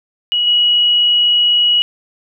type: tone with level steps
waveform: sine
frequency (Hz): 2914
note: F#7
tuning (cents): -27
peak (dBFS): -12 / -9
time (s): 0.32-1.82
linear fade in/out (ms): 0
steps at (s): 0.47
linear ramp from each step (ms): 2
effects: none